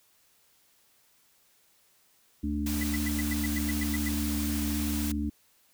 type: harmonic tone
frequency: 73.42 Hz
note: D2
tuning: in tune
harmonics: 1 / 3 / 4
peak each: -32 / -32 / -32 dBFS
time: 2.43-5.3 s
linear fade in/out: 10 ms
type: noise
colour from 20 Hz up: white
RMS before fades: -37 dBFS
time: 2.66-5.12 s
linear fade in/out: 5 ms
type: tone bursts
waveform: sine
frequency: 1992 Hz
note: B6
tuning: 14 cents sharp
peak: -32 dBFS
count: 11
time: 2.81-4.086 s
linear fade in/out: 5 ms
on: 26 ms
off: 99 ms
effects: white hiss -65 dBFS RMS until 5.73 s